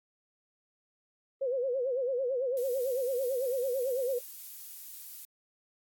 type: tone with vibrato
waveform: sine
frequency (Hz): 513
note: C5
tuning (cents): -34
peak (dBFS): -28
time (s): 1.41-4.19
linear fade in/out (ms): 10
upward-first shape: sine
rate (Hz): 9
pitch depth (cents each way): 120
type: noise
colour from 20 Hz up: violet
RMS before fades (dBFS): -44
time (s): 2.57-5.25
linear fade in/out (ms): 0
effects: AAC 64 kbps